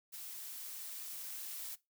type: noise with level ramp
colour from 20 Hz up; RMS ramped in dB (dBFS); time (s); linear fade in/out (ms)
blue; -47 to -44; 0.12-1.76; 20
effects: noise-tail reverb RT60 0.2 s tail -19 dB re dry